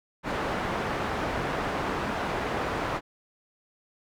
white low-pass noise, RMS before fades -30 dBFS, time 0.23-3.01 s, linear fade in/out 50 ms, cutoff 1200 Hz, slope 12 dB/octave, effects none

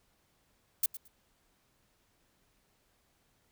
violet noise with echo, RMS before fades -27 dBFS, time 0.83-0.86 s, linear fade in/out 5 ms, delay 110 ms, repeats 2, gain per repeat -15 dB, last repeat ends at 1.08 s, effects pink hiss -72 dBFS RMS until 3.51 s

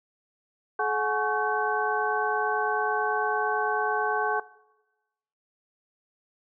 sine tone cluster, 428 / 735 / 844 / 1111 / 1530 Hz, A4 / F#5 / G#5 / C#6 / G6, -48 / -12 / +28 / +4 / -42 cents, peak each -30 dBFS, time 0.79-4.4 s, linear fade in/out 5 ms, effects noise-tail reverb RT60 1.0 s tail -20 dB re dry

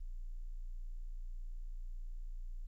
sine tone, 29.14 Hz, A#0, in tune, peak -40 dBFS, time 0-2.67 s, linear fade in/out 10 ms, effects 13-bit

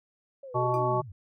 sine linear sweep, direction down, 562 to 80.7 Hz, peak -40 dBFS, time 0.43-1.12 s, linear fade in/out 5 ms
harmonic tone, 124.1 Hz, B2, 9 cents sharp, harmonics 1 / 3 / 5 / 7 / 9, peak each -30 / -30 / -30 / -30 / -30 dBFS, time 0.54-1.02 s, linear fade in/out 20 ms
35% pulse tone with exponential decay, 1199 Hz, D6, 36 cents sharp, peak -40 dBFS, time 0.74-0.86 s, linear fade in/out 0 ms, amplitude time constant 24 ms
effects none

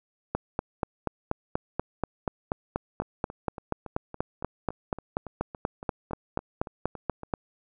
two click trains, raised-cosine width 1 ms, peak -24 / -12 dBFS, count 16 / 30, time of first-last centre 3.02-7.233 / 0.35-7.338 s, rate 3.56 / 4.15 Hz, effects none

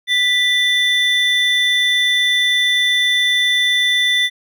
triangle tone pair together, 1975.5 / 3532 Hz, B6 / A7, 0 / +6 cents, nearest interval minor seventh, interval 1006 cents, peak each -14 dBFS, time 0.07-4.3 s, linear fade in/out 50 ms, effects none

